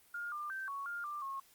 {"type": "tone with pitch steps", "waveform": "sine", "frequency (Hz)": [1416, 1195, 1557, 1113, 1407, 1185, 1087], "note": ["F6", "D6", "G6", "C#6", "F6", "D6", "C#6"], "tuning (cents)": [23, 30, -12, 7, 12, 15, -34], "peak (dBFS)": -38, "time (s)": [0.14, 1.4], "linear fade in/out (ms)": 5, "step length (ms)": 180, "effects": ["white hiss -65 dBFS RMS until 1.54 s", "Opus 32 kbps"]}